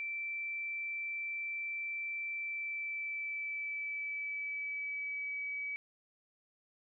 sine tone with pitch glide, 2336 to 2281 Hz, D7 to C#7, -10 to +49 cents, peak -36 dBFS, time 0-5.76 s, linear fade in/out 0 ms, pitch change -41 cents, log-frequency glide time 2.32-5.42 s, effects none

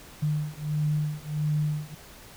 sine beating tone pair, 150 / 151.5 Hz, D3 / D#3, +37 / -46 cents, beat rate 1.5 Hz, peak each -28 dBFS, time 0.22-1.95 s, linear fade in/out 10 ms, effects pink hiss -48 dBFS RMS until 2.36 s

